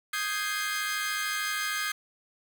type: chord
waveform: sawtooth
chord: Ab major seventh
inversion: second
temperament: equal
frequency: 1244.5 / 1568 / 1661.2 / 2093 Hz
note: Eb6 / G6 / Ab6 / C7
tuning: 0 / 0 / 0 / 0 cents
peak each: -31 dBFS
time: 0.13-1.92 s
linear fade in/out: 5 ms
effects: none